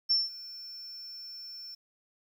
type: tone with ADSR envelope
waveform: sine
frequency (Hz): 5390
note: E8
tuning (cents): +38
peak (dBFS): -21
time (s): 0.09-1.75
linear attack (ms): 22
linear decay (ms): 180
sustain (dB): -20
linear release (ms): 9
effects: 10-bit